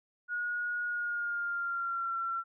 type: tone with pitch glide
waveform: sine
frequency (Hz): 1446 to 1357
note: F#6 to E6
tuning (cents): -40 to +50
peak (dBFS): -31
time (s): 0.28-2.44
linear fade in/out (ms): 50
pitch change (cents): -110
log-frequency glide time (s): 0.85-2.16
effects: none